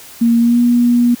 sine tone with pitch glide, 233.1 to 240.6 Hz, A#3 to B3, 0 to -45 cents, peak -8 dBFS, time 0.21-1.15 s, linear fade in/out 10 ms, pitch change +55 cents, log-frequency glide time 0.39-0.6 s, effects white hiss -37 dBFS RMS until 1.2 s

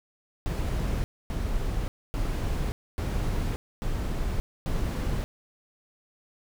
brown noise bursts, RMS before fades -28 dBFS, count 6, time 0.46-5.24 s, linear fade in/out 0 ms, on 580 ms, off 260 ms, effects none

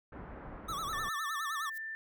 pink low-pass noise, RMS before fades -46 dBFS, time 0.12-1.09 s, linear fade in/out 5 ms, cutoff 1600 Hz, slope 24 dB/octave
square tone with vibrato, 1213 Hz, D#6, 44 cents flat, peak -36 dBFS, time 0.68-1.7 s, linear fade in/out 10 ms, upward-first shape sine, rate 9.7 Hz, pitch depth 160 cents each way
sine tone, 1779 Hz, A6, 19 cents sharp, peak -38 dBFS, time 0.93-1.95 s, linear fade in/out 0 ms
violet noise with exponential growth, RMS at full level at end -43 dBFS, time 1.68-1.78 s, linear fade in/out 5 ms, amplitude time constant 21 ms
effects none

